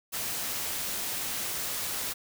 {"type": "noise", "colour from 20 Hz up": "white", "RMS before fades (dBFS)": -33, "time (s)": [0.12, 2.14], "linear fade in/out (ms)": 20, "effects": []}